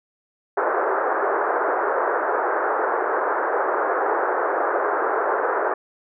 pink band-pass noise, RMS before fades -22 dBFS, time 0.57-5.74 s, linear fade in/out 5 ms, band 370 to 1600 Hz, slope 48 dB/octave, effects none

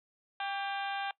harmonic tone with a mistuned harmonic, 397.2 Hz, G4, 23 cents sharp, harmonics 2 / 3 / 4 / 5 / 6 / 7 / 8 / 9 / 10, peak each -35 / -44 / -40 / -52 / -45 / -46 / -46 / -48 / -58 dBFS, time 0.4-1.11 s, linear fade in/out 2 ms, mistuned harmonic 3, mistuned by -56 cents, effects noise-tail reverb RT60 0.1 s tail -21 dB re dry

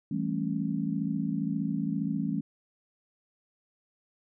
sine chord, A dominant seventh, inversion second, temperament just, 165 / 198 / 220 / 275 Hz, E3 / G3 / A3 / C#4, +2 / +18 / 0 / -14 cents, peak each -33 dBFS, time 0.11-2.41 s, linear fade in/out 5 ms, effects none

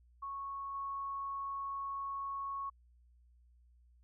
sine tone with level steps, 1104 Hz, C#6, 7 cents flat, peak -39 / -37 dBFS, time 0.22-2.7 s, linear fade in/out 10 ms, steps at 0.74 s, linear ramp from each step 10 ms, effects added 60 Hz sine -62 dBFS peak until 4.03 s

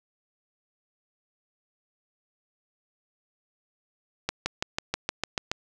accelerating click train, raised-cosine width 0.2 ms, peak -9 dBFS, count 9, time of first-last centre 4.29-5.515 s, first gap 170 ms, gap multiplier 0.97, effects none

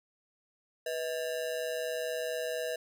square ring-modulated tone, 564 Hz, C#5, 30 cents sharp, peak -30 dBFS, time 0.86-2.76 s, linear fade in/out 5 ms, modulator 72.1 Hz, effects none

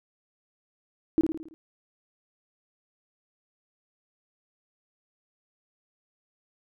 sine tone with echo, 320 Hz, D#4, 49 cents sharp, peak -17 dBFS, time 1.18-1.21 s, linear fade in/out 0 ms, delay 55 ms, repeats 6, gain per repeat -5 dB, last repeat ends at 1.54 s, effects none

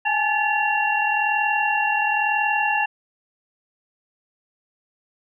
sine tone cluster, 823 / 864 / 1731 / 2748 Hz, G#5 / A5 / A6 / F7, -16 / -32 / -29 / -29 cents, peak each -24 dBFS, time 0.05-2.86 s, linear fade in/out 10 ms, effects none

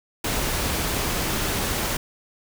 pink noise, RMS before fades -25 dBFS, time 0.24-1.97 s, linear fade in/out 5 ms, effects none

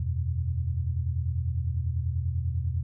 sine chord, E suspended second, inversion none, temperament equal, 82.41 / 92.5 / 123.47 Hz, E2 / F#2 / B2, 0 / 0 / 0 cents, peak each -28 / -32 / -31 dBFS, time 0-2.83 s, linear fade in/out 5 ms, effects none

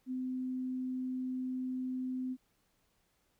sine tone, 256.2 Hz, C4, 36 cents flat, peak -34 dBFS, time 0.06-2.37 s, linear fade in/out 50 ms, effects pink hiss -75 dBFS RMS until 3.39 s

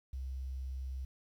sine tone with quantisation, 65.41 Hz, C2, in tune, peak -37 dBFS, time 0.13-1.05 s, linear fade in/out 5 ms, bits 11, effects none

